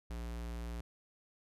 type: tone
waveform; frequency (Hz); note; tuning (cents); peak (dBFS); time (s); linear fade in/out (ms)
square; 58.27; A#1; 0; -40; 0.1-0.81; 5
effects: resampled to 32000 Hz